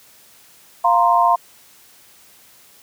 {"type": "chord", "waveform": "sine", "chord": "F suspended fourth", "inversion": "none", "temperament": "equal", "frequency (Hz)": [698.5, 932.3, 1046.5], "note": ["F5", "Bb5", "C6"], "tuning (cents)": [0, 0, 0], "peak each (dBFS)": -16, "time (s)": [0.84, 1.36], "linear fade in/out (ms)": 10, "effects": ["white hiss -49 dBFS RMS until 2.82 s", "high-pass 60 Hz 12 dB/octave"]}